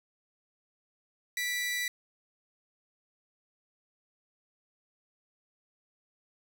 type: tone pair together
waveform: sawtooth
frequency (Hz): 1968 / 2349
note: B6 / D7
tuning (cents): -7 / 0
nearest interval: minor third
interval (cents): 307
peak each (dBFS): -27 / -39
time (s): 1.37-1.88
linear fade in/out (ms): 2
effects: none